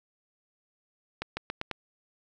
accelerating click train, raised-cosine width 0.3 ms, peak -16 dBFS, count 5, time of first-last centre 1.22-1.713 s, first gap 150 ms, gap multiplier 0.87, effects none

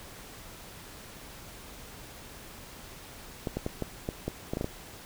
clicks, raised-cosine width 2 ms, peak -17 dBFS, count 10, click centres 3.472 / 3.57 / 3.664 / 3.823 / 4.089 / 4.28 / 4.535 / 4.571 / 4.611 / 4.644 s, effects pink hiss -47 dBFS RMS until 5.05 s

